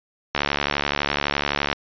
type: click train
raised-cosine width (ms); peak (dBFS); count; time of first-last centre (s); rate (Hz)
0.3; -4; 100; 0.35-1.729; 71.8
effects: resampled to 11025 Hz